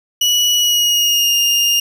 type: tone with pitch glide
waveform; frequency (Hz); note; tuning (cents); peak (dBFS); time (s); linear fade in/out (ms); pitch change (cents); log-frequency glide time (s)
30% pulse; 2933 to 2823; F#7 to F7; -16 to +18; -9; 0.21-1.8; 5; -66; 0.53-1.36
effects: none